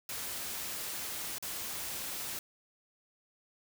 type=noise with dropouts; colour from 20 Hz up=white; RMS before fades=-39 dBFS; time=0.09-2.39 s; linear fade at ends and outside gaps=2 ms; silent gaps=1.384-1.425 s; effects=none